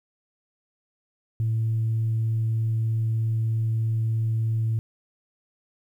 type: tone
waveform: sine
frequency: 112.1 Hz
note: A2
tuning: 33 cents sharp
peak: -20 dBFS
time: 1.4-4.79 s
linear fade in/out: 0 ms
effects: tanh soft clip ceiling -18 dBFS + 10-bit